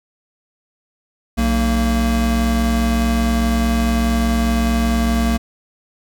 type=tone pair together; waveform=square; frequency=61.49 / 229.3 Hz; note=B1 / A#3; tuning=-7 / -28 cents; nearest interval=octave + major seventh; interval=2279 cents; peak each=-18 dBFS; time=1.37-5.38 s; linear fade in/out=20 ms; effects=none